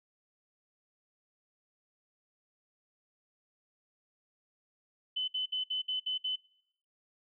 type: tone bursts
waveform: sine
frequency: 3025 Hz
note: F#7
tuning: 38 cents sharp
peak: -30 dBFS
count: 7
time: 5.16-6.36 s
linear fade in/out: 10 ms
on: 120 ms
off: 60 ms
effects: noise-tail reverb RT60 0.7 s tail -21 dB re dry